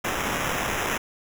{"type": "noise with sample-and-hold", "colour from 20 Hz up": "blue", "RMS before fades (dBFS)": -27, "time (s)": [0.04, 0.98], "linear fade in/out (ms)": 10, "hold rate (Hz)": 4410, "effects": []}